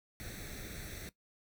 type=noise with comb filter; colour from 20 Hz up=pink; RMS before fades=-45 dBFS; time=0.2-1.09 s; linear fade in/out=0 ms; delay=0.5 ms; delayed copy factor=+0.75; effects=noise-tail reverb RT60 0.1 s tail -17 dB re dry